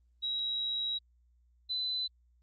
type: tone pair in turn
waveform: sine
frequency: 3855 / 4015 Hz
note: B7 / B7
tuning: -43 / +28 cents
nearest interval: minor second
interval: 71 cents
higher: second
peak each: -31 / -31 dBFS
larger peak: neither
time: 0.22-0.99 / 1.69-2.08 s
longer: first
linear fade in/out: 20 ms
effects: added 60 Hz sine -64 dBFS peak until 2.42 s + Opus 24 kbps